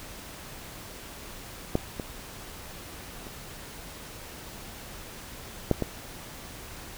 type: clicks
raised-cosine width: 2 ms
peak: -9 / -18 / -28 / -7 / -13 dBFS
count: 5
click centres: 1.754 / 1.998 / 3.268 / 5.713 / 5.823 s
effects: pink hiss -43 dBFS RMS until 6.97 s